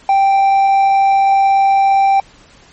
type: tone with hard clipping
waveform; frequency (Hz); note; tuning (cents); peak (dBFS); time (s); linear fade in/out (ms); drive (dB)
sine; 784; G5; 0; -9; 0.09-2.2; 2; 3
effects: pink hiss -45 dBFS RMS until 2.72 s + MP3 32 kbps